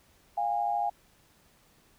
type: tone pair together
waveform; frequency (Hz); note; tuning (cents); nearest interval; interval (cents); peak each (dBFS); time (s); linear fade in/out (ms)
sine; 702 / 814.9; F5 / G#5; +9 / -33; minor third; 258; -30 / -28; 0.37-0.9; 10
effects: pink hiss -63 dBFS RMS until 1.98 s